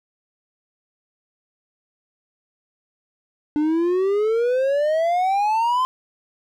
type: exponential sweep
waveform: triangle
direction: up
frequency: 294.4 to 1041 Hz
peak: -15 dBFS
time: 3.56-5.85 s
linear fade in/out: 0 ms
effects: none